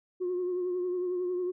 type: tone with vibrato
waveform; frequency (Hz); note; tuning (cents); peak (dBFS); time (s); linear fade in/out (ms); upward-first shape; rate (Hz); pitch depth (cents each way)
sine; 360.6; F#4; -45; -27; 0.2-1.52; 20; triangle; 11; 43
effects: tanh soft clip ceiling -25 dBFS